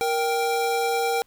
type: tone pair together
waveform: square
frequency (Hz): 468.5 / 784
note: A#4 / G5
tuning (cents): +9 / 0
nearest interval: major sixth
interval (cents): 891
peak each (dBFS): -25 / -25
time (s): 0.01-1.22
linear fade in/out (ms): 0
effects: pink hiss -63 dBFS RMS until 1.26 s